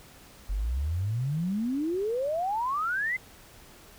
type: exponential sweep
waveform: sine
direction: up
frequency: 44.59 to 2093 Hz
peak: -26 dBFS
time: 0.49-3.17 s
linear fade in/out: 10 ms
effects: pink hiss -52 dBFS RMS until 3.98 s